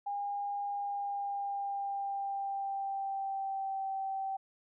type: tone with pitch glide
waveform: sine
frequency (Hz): 810 to 774.8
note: G#5 to G5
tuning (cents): -43 to -20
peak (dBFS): -33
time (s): 0.06-4.37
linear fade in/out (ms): 10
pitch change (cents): -77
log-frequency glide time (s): 0.66-3.88
effects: none